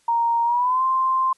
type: tone with pitch glide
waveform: sine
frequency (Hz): 932.3 to 1046.5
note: A#5 to C6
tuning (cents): 0 to 0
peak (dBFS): -17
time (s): 0.08-1.33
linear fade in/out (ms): 5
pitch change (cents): +200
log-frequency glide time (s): 0.44-0.83
effects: white hiss -62 dBFS RMS until 1.37 s + resampled to 24000 Hz